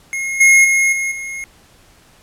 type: tone with level steps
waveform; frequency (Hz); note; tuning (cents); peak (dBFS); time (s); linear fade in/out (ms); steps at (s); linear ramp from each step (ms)
square; 2155; C#7; -49; -20 / -7 / -12 / -18 / -25; 0.13-1.44; 0; 0.4 / 0.64 / 0.92 / 1.11; 10
effects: pink hiss -49 dBFS RMS until 2.22 s + low-pass 12000 Hz 12 dB/octave